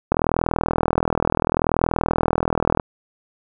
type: click train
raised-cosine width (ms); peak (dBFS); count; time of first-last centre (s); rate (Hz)
1; -3; 110; 0.12-2.798; 40.7
effects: none